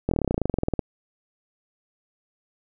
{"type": "slowing click train", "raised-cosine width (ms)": 2, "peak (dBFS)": -9, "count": 20, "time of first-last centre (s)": [0.09, 0.792], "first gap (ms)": 23, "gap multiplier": 1.05, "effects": []}